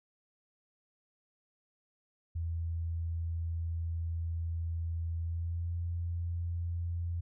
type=tone with pitch glide; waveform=sine; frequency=83.2 to 85.59 Hz; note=E2 to F2; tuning=+17 to -34 cents; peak=-32 dBFS; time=2.35-7.21 s; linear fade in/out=10 ms; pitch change=+49 cents; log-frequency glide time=5.2-5.72 s; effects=none